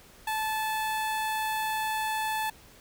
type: tone with notch filter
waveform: sawtooth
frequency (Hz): 871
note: A5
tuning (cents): -18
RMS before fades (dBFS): -30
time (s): 0.27-2.5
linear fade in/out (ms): 5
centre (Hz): 5600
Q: 1.9
effects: pink hiss -54 dBFS RMS until 2.8 s